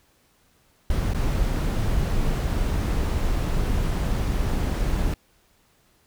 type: noise with dropouts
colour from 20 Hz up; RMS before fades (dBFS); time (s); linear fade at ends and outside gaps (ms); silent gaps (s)
brown; -23; 0.9-5.14; 2; 1.136-1.146
effects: pink hiss -62 dBFS RMS until 6.06 s